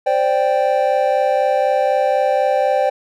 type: chord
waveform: triangle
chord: C suspended second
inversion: none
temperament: equal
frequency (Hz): 523.3 / 587.3 / 784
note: C5 / D5 / G5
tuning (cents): 0 / 0 / 0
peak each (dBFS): -16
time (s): 0.06-2.9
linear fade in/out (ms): 10
effects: none